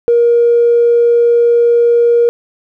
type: tone with tanh clipping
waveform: triangle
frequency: 472.5 Hz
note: A#4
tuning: 23 cents sharp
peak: -6 dBFS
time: 0.08-2.29 s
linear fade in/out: 0 ms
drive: 4 dB
effects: none